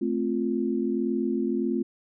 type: chord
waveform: sine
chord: F major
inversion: first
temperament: equal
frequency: 220 / 261.6 / 349.2 Hz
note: A3 / C4 / F4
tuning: 0 / 0 / 0 cents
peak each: -28 dBFS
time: 0.01-1.83 s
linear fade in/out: 10 ms
effects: none